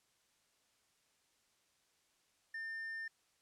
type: tone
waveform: triangle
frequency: 1800 Hz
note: A6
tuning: 39 cents sharp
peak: -39 dBFS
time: 2.54-3.08 s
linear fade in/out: 5 ms
effects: white hiss -75 dBFS RMS until 3.41 s + low-pass 9000 Hz 12 dB/octave